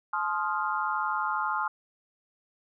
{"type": "chord", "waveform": "sine", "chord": "F dominant seventh", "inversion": "first", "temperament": "equal with one note detuned", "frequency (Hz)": [858.4, 1046.5, 1244.5, 1396.9], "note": ["A5", "C6", "Eb6", "F6"], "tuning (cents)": [-43, 0, 0, 0], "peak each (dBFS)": -32, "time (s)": [0.13, 1.68], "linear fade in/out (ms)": 5, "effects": []}